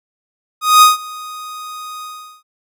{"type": "tone with ADSR envelope", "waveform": "45% pulse", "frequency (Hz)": 1244.5, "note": "D#6", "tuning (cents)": 0, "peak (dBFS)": -3, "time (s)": [0.61, 2.43], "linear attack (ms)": 210, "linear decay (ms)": 150, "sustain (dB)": -24, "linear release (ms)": 400, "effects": []}